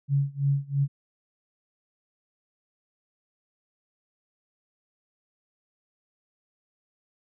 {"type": "tone with tremolo", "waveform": "sine", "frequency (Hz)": 140, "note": "C#3", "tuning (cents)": 18, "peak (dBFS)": -19, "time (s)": [0.08, 0.88], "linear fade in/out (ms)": 50, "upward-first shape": "sine", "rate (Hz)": 3, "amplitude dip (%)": 95, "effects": []}